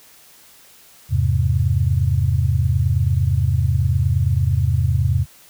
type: chord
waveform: sine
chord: E augmented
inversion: none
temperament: equal with one note detuned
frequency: 82.41 / 101.57 / 130.81 Hz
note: E2 / G#2 / B#2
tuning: 0 / -38 / 0 cents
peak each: -19 dBFS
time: 1.09-5.26 s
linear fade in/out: 50 ms
effects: white hiss -48 dBFS RMS until 5.49 s